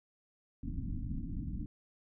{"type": "low-pass noise", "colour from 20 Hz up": "pink", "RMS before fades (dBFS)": -38, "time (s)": [0.63, 1.66], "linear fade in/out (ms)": 2, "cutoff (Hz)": 300, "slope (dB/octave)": 96, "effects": []}